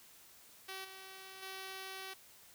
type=tone with level steps; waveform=5% pulse; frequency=382 Hz; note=G4; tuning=45 cents flat; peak=-32 / -39 / -33 dBFS; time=0.68-2.14 s; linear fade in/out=10 ms; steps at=0.84 / 1.42 s; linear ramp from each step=10 ms; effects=white hiss -60 dBFS RMS until 2.54 s